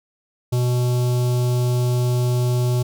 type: tone with notch filter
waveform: square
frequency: 123.47 Hz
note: B2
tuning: in tune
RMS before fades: -19 dBFS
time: 0.52-2.83 s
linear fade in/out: 10 ms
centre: 1800 Hz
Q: 0.53
effects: none